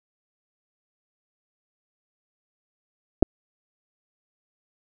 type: clicks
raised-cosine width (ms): 2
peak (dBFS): -3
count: 2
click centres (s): 3.225 / 3.228
effects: none